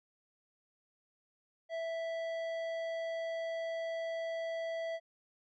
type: tone with tanh clipping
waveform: sine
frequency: 659 Hz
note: E5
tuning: 1 cent flat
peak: -37 dBFS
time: 1.69-5 s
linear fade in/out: 50 ms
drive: 12 dB
effects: none

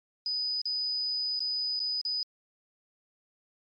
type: tone with dropouts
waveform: sine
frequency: 4982 Hz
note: D#8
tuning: 1 cent sharp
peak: -28 dBFS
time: 0.26-2.23 s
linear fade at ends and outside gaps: 1 ms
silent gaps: 0.616-0.655 / 1.393-1.404 / 1.793-1.801 / 2.013-2.051 s
effects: MP3 48 kbps

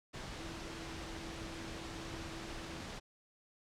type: tone in noise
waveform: sine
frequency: 329.6 Hz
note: E4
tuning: in tune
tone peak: -49 dBFS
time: 0.38-2.81 s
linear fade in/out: 20 ms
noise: pink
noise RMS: -45 dBFS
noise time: 0.13-3 s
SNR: -7 dB
effects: low-pass 6000 Hz 12 dB/octave

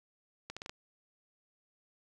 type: accelerating click train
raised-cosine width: 0.2 ms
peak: -24 dBFS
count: 5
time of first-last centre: 0.5-0.695 s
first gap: 66 ms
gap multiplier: 0.8
effects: none

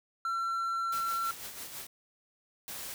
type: tone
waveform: triangle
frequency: 1354 Hz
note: E6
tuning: 46 cents sharp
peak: -28 dBFS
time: 0.25-1.31 s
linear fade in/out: 2 ms
type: noise with tremolo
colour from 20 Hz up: white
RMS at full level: -41 dBFS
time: 0.92-1.87 s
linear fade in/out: 5 ms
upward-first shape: sine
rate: 6.1 Hz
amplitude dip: 50%
type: noise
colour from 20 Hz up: white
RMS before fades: -41 dBFS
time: 2.68-2.94 s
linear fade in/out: 0 ms
effects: none

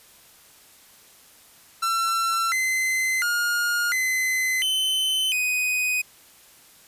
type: tone with pitch steps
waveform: 45% pulse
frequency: 1348 / 2054 / 1423 / 2040 / 3051 / 2498 Hz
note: E6 / C7 / F6 / C7 / G7 / D#7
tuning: +38 / -33 / +32 / -44 / -48 / +6 cents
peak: -21 dBFS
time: 1.82-6.02 s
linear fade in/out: 10 ms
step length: 700 ms
effects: white hiss -52 dBFS RMS until 6.87 s + resampled to 32000 Hz

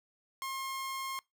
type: tone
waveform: sawtooth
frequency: 1070 Hz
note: C6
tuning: 38 cents sharp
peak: -32 dBFS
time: 0.42-1.19 s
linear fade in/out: 0 ms
effects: noise-tail reverb RT60 0.2 s tail -24 dB re dry

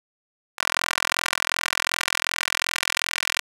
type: tone with high-pass filter sweep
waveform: 10% pulse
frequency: 42.68 Hz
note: F1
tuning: 39 cents flat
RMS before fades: -26 dBFS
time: 0.58-3.41 s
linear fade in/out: 10 ms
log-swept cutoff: 1300 to 2000 Hz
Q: 1.3
effects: low-pass 12000 Hz 12 dB/octave + 7-bit

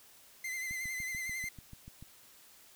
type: tone with vibrato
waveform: 45% pulse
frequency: 2058 Hz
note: C7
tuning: 29 cents flat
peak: -36 dBFS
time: 0.44-1.49 s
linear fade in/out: 5 ms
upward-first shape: sine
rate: 11 Hz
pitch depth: 42 cents each way
type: click train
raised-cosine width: 5 ms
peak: -36 dBFS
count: 10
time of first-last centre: 0.71-2.026 s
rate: 6.84 Hz
effects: white hiss -59 dBFS RMS until 2.75 s

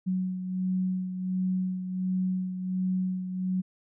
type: beating tone pair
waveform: sine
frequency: 185 / 186.4 Hz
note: F#3 / F#3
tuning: 0 / +13 cents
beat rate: 1.4 Hz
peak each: -27 / -35 dBFS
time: 0.06-3.62 s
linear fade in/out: 20 ms
effects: none

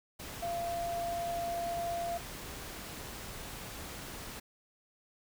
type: tone in noise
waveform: sine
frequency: 687 Hz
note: F5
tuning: 29 cents flat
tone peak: -33 dBFS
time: 0.42-2.18 s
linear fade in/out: 10 ms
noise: pink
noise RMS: -44 dBFS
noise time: 0.19-4.4 s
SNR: +8 dB
effects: none

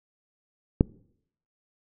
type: click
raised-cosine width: 3 ms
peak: -4 dBFS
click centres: 0.809 s
effects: noise-tail reverb RT60 0.7 s tail -24 dB re dry

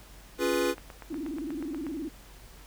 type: chord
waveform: square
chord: C# dominant seventh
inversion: none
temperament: equal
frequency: 277.2 / 349.2 / 415.3 / 493.9 Hz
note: C#4 / E#4 / G#4 / B4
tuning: 0 / 0 / 0 / 0 cents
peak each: -33 / -30 / -33 / -30 dBFS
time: 0.38-0.75 s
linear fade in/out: 50 ms
type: click train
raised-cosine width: 0.5 ms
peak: -28 dBFS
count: 12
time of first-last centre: 0.54-1.867 s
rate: 8.29 Hz
type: tone with vibrato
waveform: sine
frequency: 302.2 Hz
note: D4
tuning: 50 cents sharp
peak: -32 dBFS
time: 1.1-2.09 s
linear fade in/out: 10 ms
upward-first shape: square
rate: 19 Hz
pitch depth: 150 cents each way
effects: added 47 Hz sine -50 dBFS peak until 2.66 s + pink hiss -53 dBFS RMS until 2.66 s

